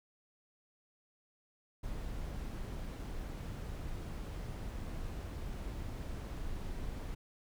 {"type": "noise", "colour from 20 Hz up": "brown", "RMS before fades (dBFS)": -41, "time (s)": [1.83, 7.15], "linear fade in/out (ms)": 10, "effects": []}